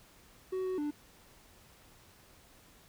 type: tone with pitch steps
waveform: triangle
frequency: 374.2 / 372 / 295.2 Hz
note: F#4 / F#4 / D4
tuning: +20 / +9 / +9 cents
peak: -30 dBFS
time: 0.52-0.91 s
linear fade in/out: 10 ms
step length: 130 ms
effects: pink hiss -60 dBFS RMS until 2.88 s